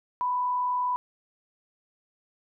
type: tone with frequency modulation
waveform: sine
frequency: 992 Hz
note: B5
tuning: 7 cents sharp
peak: -24 dBFS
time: 0.21-0.96 s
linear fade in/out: 0 ms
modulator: 39.8 Hz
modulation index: 0.34
effects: none